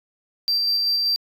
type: tone with tremolo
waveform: sine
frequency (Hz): 4699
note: D8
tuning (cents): 0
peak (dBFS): -15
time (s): 0.48-1.16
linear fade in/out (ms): 0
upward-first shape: square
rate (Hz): 5.2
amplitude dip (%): 25
effects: tanh soft clip ceiling -17 dBFS